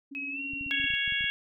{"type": "tone with tremolo", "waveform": "sine", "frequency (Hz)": 277.7, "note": "C#4", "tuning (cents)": 3, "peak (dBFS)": -38, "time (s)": [0.11, 0.87], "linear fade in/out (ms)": 10, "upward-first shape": "sine", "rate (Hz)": 18, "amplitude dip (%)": 55}
{"type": "tone with pitch glide", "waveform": "sine", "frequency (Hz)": [2557, 2741], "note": ["D#7", "F7"], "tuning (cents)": [47, -33], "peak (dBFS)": -33, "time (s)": [0.15, 0.95], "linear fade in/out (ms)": 0, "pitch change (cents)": 120, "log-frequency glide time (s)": [0.3, 0.41]}
{"type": "clicks", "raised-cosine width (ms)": 5, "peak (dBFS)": -34, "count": 11, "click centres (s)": [0.535, 0.611, 0.664, 0.8, 0.843, 0.904, 0.938, 1.078, 1.123, 1.209, 1.242]}
{"type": "harmonic tone", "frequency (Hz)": 554.4, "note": "C#5", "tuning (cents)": 0, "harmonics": [3, 4, 5, 6], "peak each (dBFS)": [-32, -32, -32, -32], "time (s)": [0.71, 1.3], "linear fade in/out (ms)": 0}
{"effects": []}